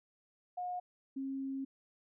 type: tone pair in turn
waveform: sine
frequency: 720 / 269.7 Hz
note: F#5 / C#4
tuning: -47 / -47 cents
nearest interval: octave + perfect fourth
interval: 1700 cents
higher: first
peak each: -36 / -36 dBFS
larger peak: neither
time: 0.57-0.8 / 1.16-1.65 s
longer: second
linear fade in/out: 10 ms
effects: none